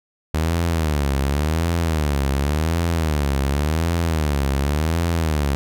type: tone with vibrato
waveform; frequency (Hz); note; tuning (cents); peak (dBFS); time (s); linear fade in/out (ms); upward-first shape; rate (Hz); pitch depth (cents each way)
sawtooth; 76.1; D#2; -38; -14; 0.34-5.55; 0; sine; 0.9; 190
effects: none